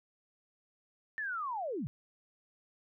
sine linear sweep, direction down, 1807 to 110 Hz, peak -34 dBFS, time 1.18-1.87 s, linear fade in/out 0 ms, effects none

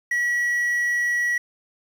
triangle tone with quantisation, 1929 Hz, B6, 41 cents flat, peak -18 dBFS, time 0.11-1.38 s, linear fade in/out 5 ms, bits 8, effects none

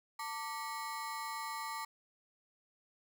35% pulse ring-modulated tone, 1033 Hz, C6, 22 cents flat, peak -34 dBFS, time 0.19-1.85 s, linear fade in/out 5 ms, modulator 136 Hz, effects none

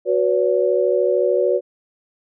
sine chord, F# suspended fourth, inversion none, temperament equal with one note detuned, 370 / 493.9 / 567.3 Hz, F#4 / B4 / C#5, 0 / 0 / +40 cents, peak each -19 dBFS, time 0.05-1.61 s, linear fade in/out 50 ms, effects none

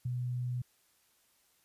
sine tone with ADSR envelope, 123.9 Hz, B2, 6 cents sharp, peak -29 dBFS, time 0.05-0.62 s, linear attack 9 ms, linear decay 10 ms, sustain -3 dB, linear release 7 ms, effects white hiss -70 dBFS RMS until 1.64 s + resampled to 32000 Hz

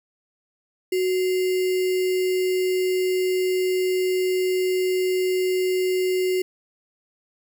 sine tone with sample-and-hold, 370 Hz, F#4, in tune, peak -19 dBFS, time 0.92-6.42 s, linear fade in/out 5 ms, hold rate 2450 Hz, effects none

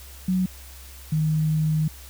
sine tone pair in turn, 185 / 155.57 Hz, F#3 / D#3, 0 / 0 cents, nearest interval minor third, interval 300 cents, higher first, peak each -19 dBFS, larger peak neither, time 0.28-0.46 / 1.12-1.88 s, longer second, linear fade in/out 5 ms, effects added 66 Hz sine -42 dBFS peak until 2.09 s + white hiss -46 dBFS RMS until 2.09 s

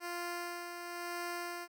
10% pulse tone with tremolo, 348.2 Hz, F4, 5 cents flat, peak -29 dBFS, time 0-1.68 s, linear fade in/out 50 ms, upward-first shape sine, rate 0.99 Hz, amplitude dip 45%, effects none

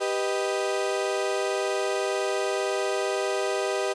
35% pulse chord, G augmented, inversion none, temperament equal, 392 / 493.9 / 622.3 Hz, G4 / B4 / D#5, 0 / 0 / 0 cents, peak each -26 / -29 / -28 dBFS, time 0-3.94 s, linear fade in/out 20 ms, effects resampled to 22050 Hz

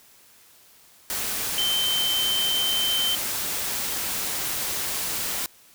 sine tone in noise, 3098 Hz, G7, 21 cents flat, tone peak -22 dBFS, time 1.58-3.15 s, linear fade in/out 0 ms, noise white, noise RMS -28 dBFS, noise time 1.1-5.46 s, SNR +3 dB, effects white hiss -54 dBFS RMS until 5.74 s

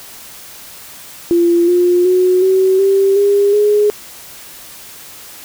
sine tone with pitch steps, 343.3 / 354.6 / 366.2 / 378.3 / 390.7 / 403.6 / 416.8 Hz, F4 / F4 / F#4 / F#4 / G4 / G#4 / G#4, -30 / +26 / -18 / +38 / -6 / -49 / +6 cents, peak -8 dBFS, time 1.31-3.9 s, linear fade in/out 0 ms, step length 370 ms, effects white hiss -35 dBFS RMS until 5.44 s

